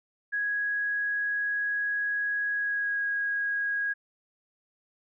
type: tone with pitch glide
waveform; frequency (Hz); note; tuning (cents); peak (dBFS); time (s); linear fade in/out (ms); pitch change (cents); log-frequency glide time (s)
sine; 1661.2 to 1645.9; G#6 to G#6; 0 to -16; -26; 0.32-3.94; 20; -16; 2.52-3.02
effects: none